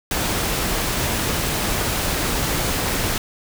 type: noise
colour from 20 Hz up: pink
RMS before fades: -22 dBFS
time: 0.11-3.18 s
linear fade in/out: 2 ms
effects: none